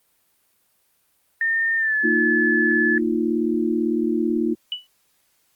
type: tone with pitch glide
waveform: sine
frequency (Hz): 1817 to 1726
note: A#6 to A6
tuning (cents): -45 to -34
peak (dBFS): -18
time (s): 1.41-2.98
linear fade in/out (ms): 2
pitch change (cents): -89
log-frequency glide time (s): 1.77-1.96
type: chord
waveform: sine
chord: Bb suspended fourth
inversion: none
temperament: equal with one note detuned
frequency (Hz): 229.7 / 311.1 / 349.2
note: Bb3 / Eb4 / F4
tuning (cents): -25 / 0 / 0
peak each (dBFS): -23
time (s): 2.03-4.55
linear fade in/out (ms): 20
type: tone with exponential decay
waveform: sine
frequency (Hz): 2960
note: F#7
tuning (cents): 0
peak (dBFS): -20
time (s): 4.72-4.87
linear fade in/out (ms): 1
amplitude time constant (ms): 32
effects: white hiss -65 dBFS RMS until 5.55 s + Opus 32 kbps